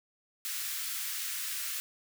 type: high-pass noise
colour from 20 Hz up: white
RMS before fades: -36 dBFS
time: 0.45-1.8 s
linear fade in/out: 0 ms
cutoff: 1400 Hz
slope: 24 dB/octave
effects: none